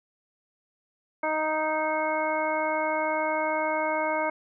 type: harmonic tone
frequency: 311.1 Hz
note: D#4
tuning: in tune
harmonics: 1 / 2 / 3 / 4 / 5 / 7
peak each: -35 / -28 / -29 / -35 / -35 / -33 dBFS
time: 1.23-4.3 s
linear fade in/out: 5 ms
effects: none